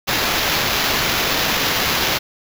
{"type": "noise with sample-and-hold", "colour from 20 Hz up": "white", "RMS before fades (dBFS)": -19, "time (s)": [0.07, 2.19], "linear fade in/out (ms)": 20, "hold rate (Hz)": 8820, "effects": []}